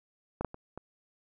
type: clicks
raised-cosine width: 1 ms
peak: -19 / -16 / -29 / -27 dBFS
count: 4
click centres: 0.41 / 0.447 / 0.544 / 0.776 s
effects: none